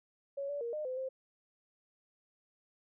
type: tone with pitch steps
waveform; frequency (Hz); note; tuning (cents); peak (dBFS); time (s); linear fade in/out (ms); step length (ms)
sine; 557 / 575 / 469.6 / 608 / 512 / 525; C#5 / D5 / A#4 / D#5 / C5 / C5; +8 / -37 / +13 / -40 / -38 / +6; -35; 0.37-1.09; 10; 120
effects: none